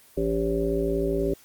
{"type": "harmonic tone", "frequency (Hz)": 56.3, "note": "A1", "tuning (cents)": 40, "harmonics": [1, 3, 5, 7, 9, 10], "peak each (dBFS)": [-30, -32, -30, -25, -36, -31], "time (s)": [0.17, 1.34], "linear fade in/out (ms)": 5, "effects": ["white hiss -54 dBFS RMS until 1.44 s", "Opus 24 kbps"]}